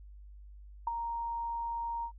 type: tone with ADSR envelope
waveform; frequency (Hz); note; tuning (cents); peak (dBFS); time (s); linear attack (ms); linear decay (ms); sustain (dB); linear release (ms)
sine; 932.3; A#5; 0; -26; 0.87-2.12; 4; 17; -7; 82
effects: added 50 Hz sine -48 dBFS peak until 2.18 s